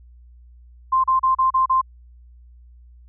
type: tone bursts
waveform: sine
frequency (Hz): 1046.5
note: C6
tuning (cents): 0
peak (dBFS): -14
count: 6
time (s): 0.92-1.815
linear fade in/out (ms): 10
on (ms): 120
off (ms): 35
effects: added 60 Hz sine -44 dBFS peak until 3.08 s